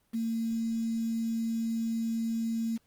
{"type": "tone with quantisation", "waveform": "sine", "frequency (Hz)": 227.3, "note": "A#3", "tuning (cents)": -43, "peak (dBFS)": -28, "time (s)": [0.13, 2.78], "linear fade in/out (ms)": 20, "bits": 8, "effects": ["pink hiss -71 dBFS RMS until 2.86 s", "Opus 32 kbps"]}